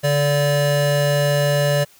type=tone pair together; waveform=square; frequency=144.5 / 579.5 Hz; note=D3 / D5; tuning=-28 / -23 cents; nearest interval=2 octaves; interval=2405 cents; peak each=-19 dBFS; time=0.03-1.85 s; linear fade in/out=20 ms; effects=white hiss -51 dBFS RMS until 1.99 s